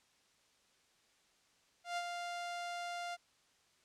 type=tone with ADSR envelope; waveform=sawtooth; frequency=698.5 Hz; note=F5; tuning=in tune; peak=-31 dBFS; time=1.84-3.17 s; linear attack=130 ms; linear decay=49 ms; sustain=-5 dB; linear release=33 ms; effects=white hiss -71 dBFS RMS until 3.84 s + low-pass 7000 Hz 12 dB/octave